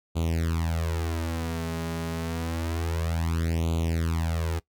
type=tone with flanger; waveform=sawtooth; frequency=82.41 Hz; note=E2; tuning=in tune; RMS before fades=-28 dBFS; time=0.15-4.6 s; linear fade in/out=20 ms; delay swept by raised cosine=0.28 to 4.88 ms; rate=0.28 Hz; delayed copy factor=+1; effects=noise-tail reverb RT60 0.1 s tail -20 dB re dry